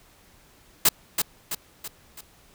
white noise with echo, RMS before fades -17 dBFS, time 0.85-0.89 s, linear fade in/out 5 ms, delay 330 ms, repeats 4, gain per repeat -6 dB, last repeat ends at 2.21 s, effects pink hiss -56 dBFS RMS until 2.54 s

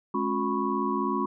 sine tone cluster, 211.3 / 273.7 / 359.3 / 987 / 1103 Hz, G#3 / C#4 / F4 / B5 / C#6, +30 / -22 / +49 / -1 / -9 cents, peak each -31 dBFS, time 0.14-1.26 s, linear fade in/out 5 ms, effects none

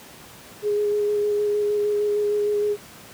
sine tone with vibrato, 415.3 Hz, G#4, in tune, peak -19 dBFS, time 0.62-2.77 s, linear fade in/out 50 ms, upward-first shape square, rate 6.5 Hz, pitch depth 10 cents each way, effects pink hiss -44 dBFS RMS until 3.13 s + high-pass 100 Hz 12 dB/octave

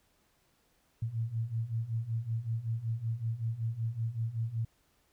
sine beating tone pair, 110.9 / 116.2 Hz, A2 / A#2, +14 / -5 cents, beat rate 5.3 Hz, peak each -36 / -33 dBFS, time 1.02-4.65 s, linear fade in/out 5 ms, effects pink hiss -71 dBFS RMS until 5.12 s

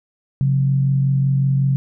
sine tone pair together, 135.6 / 181 Hz, C#3 / F#3, -38 / -38 cents, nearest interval perfect fourth, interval 500 cents, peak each -14 / -25 dBFS, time 0.41-1.76 s, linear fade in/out 0 ms, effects none

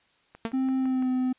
click train, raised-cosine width 0.5 ms, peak -30 dBFS, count 5, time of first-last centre 0.35-1.025 s, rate 5.93 Hz
sawtooth tone with exponential decay, 227.3 Hz, A#3, 43 cents flat, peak -20 dBFS, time 0.45-0.55 s, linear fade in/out 0 ms, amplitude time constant 20 ms
triangle tone with pitch glide, 262.6 to 255.4 Hz, C4 to C4, +6 to -42 cents, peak -21 dBFS, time 0.53-1.33 s, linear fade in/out 10 ms, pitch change -48 cents, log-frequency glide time 0.78-1.09 s
effects white hiss -65 dBFS RMS until 1.38 s + resampled to 8000 Hz

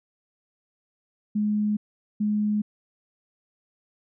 sine tone pair in turn, 210 / 210 Hz, G#3 / G#3, +19 / +19 cents, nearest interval unison, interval 0 cents, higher neither, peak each -21 dBFS, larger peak neither, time 1.35-1.77 / 2.2-2.62 s, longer neither, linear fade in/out 10 ms, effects none

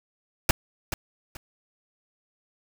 pink noise with echo, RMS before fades -18 dBFS, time 0.49-0.51 s, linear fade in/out 2 ms, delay 430 ms, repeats 2, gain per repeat -11 dB, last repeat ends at 1.37 s, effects none

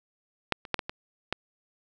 clicks, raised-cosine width 0.3 ms, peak -7 / -25 / -8 / -14 / -17 / -11 dBFS, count 6, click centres 0.523 / 0.652 / 0.743 / 0.792 / 0.895 / 1.326 s, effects none

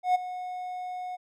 triangle tone with ADSR envelope, 729 Hz, F#5, 26 cents flat, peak -16 dBFS, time 0.03-1.17 s, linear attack 120 ms, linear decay 14 ms, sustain -15 dB, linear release 23 ms, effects none

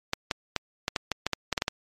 clicks, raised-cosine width 0.2 ms, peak -8 dBFS, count 12, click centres 0.134 / 0.312 / 0.563 / 0.881 / 0.962 / 1.117 / 1.266 / 1.333 / 1.527 / 1.578 / 1.621 / 1.681 s, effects MP3 64 kbps

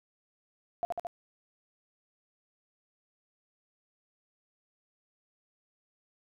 sine tone with echo, 693 Hz, F5, 14 cents flat, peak -27 dBFS, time 0.83-0.85 s, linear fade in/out 0 ms, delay 73 ms, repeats 3, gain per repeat -2 dB, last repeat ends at 1.069 s, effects none

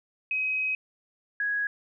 sine tone pair in turn, 2533 / 1662 Hz, D#7 / G#6, +30 / +1 cents, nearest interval perfect fifth, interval 729 cents, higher first, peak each -25 dBFS, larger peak neither, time 0.31-0.75 / 1.4-1.67 s, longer first, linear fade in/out 2 ms, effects none

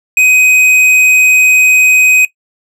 triangle tone with hard clipping, 2512 Hz, D#7, 16 cents sharp, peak -6 dBFS, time 0.17-2.25 s, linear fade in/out 2 ms, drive 12 dB, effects noise-tail reverb RT60 0.1 s tail -18 dB re dry

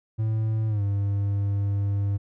triangle tone with pitch glide, 110 to 100.29 Hz, A2 to G2, 0 to +40 cents, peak -20 dBFS, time 0.18-2.18 s, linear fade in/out 20 ms, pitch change -160 cents, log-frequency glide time 0.68-0.82 s, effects none

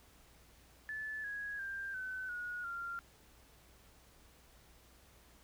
sine tone with pitch steps, 1737 / 1660.5 / 1587.3 / 1517.4 / 1450.5 / 1386.6 Hz, A6 / G#6 / G6 / F#6 / F#6 / F6, -23 / -1 / +21 / +43 / -35 / -13 cents, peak -39 dBFS, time 0.89-2.99 s, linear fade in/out 0 ms, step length 350 ms, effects added 60 Hz sine -66 dBFS peak until 5.43 s + pink hiss -64 dBFS RMS until 5.43 s

